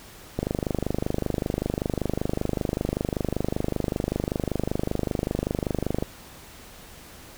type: click train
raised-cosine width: 2 ms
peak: -11 dBFS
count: 143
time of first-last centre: 0.39-6.025 s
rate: 25.2 Hz
effects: pink hiss -46 dBFS RMS until 7.37 s